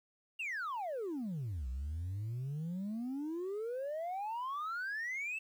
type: exponential two-way sweep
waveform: sine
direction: down then up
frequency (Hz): 2857 to 60.9 to 2685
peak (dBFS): -34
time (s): 0.39-5.39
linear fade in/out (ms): 10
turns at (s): 1.68
effects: tanh soft clip ceiling -35 dBFS + 11-bit